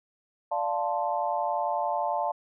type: chord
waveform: sine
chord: D minor seventh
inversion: none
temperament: equal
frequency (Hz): 587.3 / 698.5 / 880 / 1046.5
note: D5 / F5 / A5 / C6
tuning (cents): 0 / 0 / 0 / 0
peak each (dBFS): -32 / -30 / -29 / -35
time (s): 0.51-2.32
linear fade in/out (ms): 10
effects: none